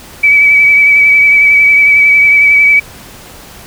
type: tone with vibrato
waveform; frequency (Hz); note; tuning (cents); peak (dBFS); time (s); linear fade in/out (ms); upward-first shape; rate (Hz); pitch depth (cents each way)
sine; 2289; D7; -45; -3; 0.23-2.8; 10; sine; 11; 22
effects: pink hiss -33 dBFS RMS until 3.66 s